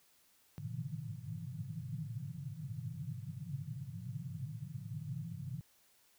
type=band-pass noise; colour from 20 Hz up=white; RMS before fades=-43 dBFS; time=0.58-5.61 s; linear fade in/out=0 ms; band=100 to 170 Hz; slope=96 dB/octave; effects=white hiss -69 dBFS RMS until 6.18 s